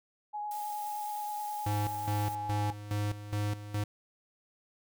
sine tone with vibrato, 836 Hz, G#5, 11 cents sharp, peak -34 dBFS, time 0.33-2.73 s, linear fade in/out 20 ms, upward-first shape triangle, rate 9.5 Hz, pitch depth 15 cents each way
blue noise, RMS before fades -47 dBFS, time 0.51-2.35 s, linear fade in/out 2 ms
square tone with tremolo, 103.83 Hz, G#2, in tune, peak -30 dBFS, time 1.66-3.84 s, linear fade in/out 5 ms, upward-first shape square, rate 2.4 Hz, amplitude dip 75%
effects none

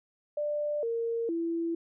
sine tone with pitch steps, 592 / 461.8 / 334 Hz, D5 / A#4 / E4, +14 / -16 / +23 cents, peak -28 dBFS, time 0.37-1.75 s, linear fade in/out 5 ms, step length 460 ms, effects none

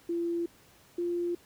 sine tone pair in turn, 340.8 / 347.6 Hz, F4 / F4, -42 / -8 cents, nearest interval unison, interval 34 cents, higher second, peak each -28 dBFS, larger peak neither, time 0.09-0.46 / 0.98-1.35 s, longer neither, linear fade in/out 5 ms, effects pink hiss -59 dBFS RMS until 1.45 s + high-pass 60 Hz 12 dB/octave

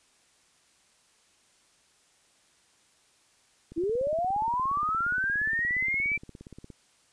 click train, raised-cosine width 3 ms, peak -31 dBFS, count 52, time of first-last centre 3.72-6.702 s, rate 17.1 Hz
sine linear sweep, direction up, 312.3 to 2349 Hz, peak -25 dBFS, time 3.76-6.18 s, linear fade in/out 20 ms
effects white hiss -64 dBFS RMS until 7.12 s + resampled to 22050 Hz

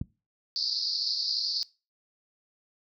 click, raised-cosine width 5 ms, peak -17 dBFS, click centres 0.014 s
white band-pass noise, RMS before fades -30 dBFS, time 0.56-1.63 s, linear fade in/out 0 ms, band 4300 to 5000 Hz, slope 96 dB/octave
effects noise-tail reverb RT60 0.3 s tail -22 dB re dry + high-pass 60 Hz 12 dB/octave

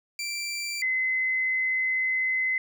20% pulse / sine tone pair in turn, 2349 / 2044 Hz, D7 / C7, 0 / -41 cents, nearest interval major second, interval 241 cents, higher first, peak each -25 / -23 dBFS, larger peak second, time 0.19-0.82 / 0.82-2.58 s, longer second, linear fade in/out 2 ms, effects none

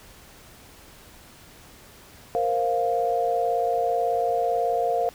sine chord, Bb suspended second, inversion none, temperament just, 466.2 / 524.4 / 699.2 Hz, Bb4 / C5 / F5, 0 / +4 / +2 cents, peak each -26 / -28 / -23 dBFS, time 2.35-5.09 s, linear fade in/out 0 ms, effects pink hiss -49 dBFS RMS until 5.14 s

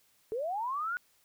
sine linear sweep, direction up, 418.2 to 1480 Hz, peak -31 dBFS, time 0.32-0.97 s, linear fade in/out 0 ms, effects white hiss -68 dBFS RMS until 1.24 s

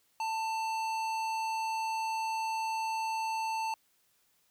sine tone with tanh clipping, 890 Hz, A5, 20 cents sharp, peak -33 dBFS, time 0.2-3.74 s, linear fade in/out 2 ms, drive 17 dB, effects white hiss -71 dBFS RMS until 4.5 s

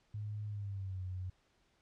sine tone with pitch glide, 105.1 to 92.02 Hz, G#2 to F#2, +21 to -9 cents, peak -38 dBFS, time 0.14-1.3 s, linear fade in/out 5 ms, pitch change -230 cents, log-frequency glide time 0.47-1.03 s, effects pink hiss -73 dBFS RMS until 1.81 s + low-pass 6000 Hz 12 dB/octave

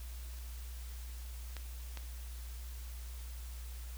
clicks, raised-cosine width 0.2 ms, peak -27 dBFS, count 2, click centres 1.567 / 1.973 s, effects added 60 Hz sine -42 dBFS peak until 3.97 s + white hiss -55 dBFS RMS until 3.97 s

